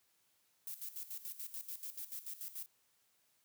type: noise with tremolo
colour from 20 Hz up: violet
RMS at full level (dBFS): -44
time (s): 0.67-2.66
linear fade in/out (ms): 0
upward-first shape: square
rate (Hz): 6.9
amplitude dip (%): 75
effects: white hiss -75 dBFS RMS until 3.44 s + high-pass 60 Hz 12 dB/octave